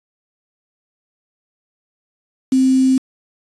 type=tone with quantisation; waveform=sine; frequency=261.6 Hz; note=C4; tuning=in tune; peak=-10 dBFS; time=2.52-2.98 s; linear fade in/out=5 ms; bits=5; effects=resampled to 24000 Hz